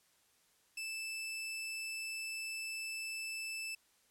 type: tone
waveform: sawtooth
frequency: 2637 Hz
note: E7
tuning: in tune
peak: -36 dBFS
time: 0.77-3.75 s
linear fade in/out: 5 ms
effects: white hiss -71 dBFS RMS until 4.1 s + low-pass 12000 Hz 12 dB/octave